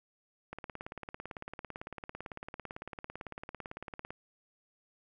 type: click train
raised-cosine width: 0.5 ms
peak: -26 dBFS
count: 65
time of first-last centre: 0.53-4.105 s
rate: 17.9 Hz
effects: none